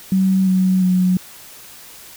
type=tone with pitch steps; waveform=sine; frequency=190 / 186.63 / 183.32 Hz; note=F#3 / F#3 / F#3; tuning=+46 / +15 / -16 cents; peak=-12 dBFS; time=0.12-1.17 s; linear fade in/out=2 ms; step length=350 ms; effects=white hiss -40 dBFS RMS until 2.16 s